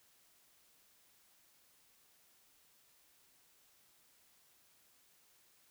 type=silence; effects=white hiss -69 dBFS RMS until 5.7 s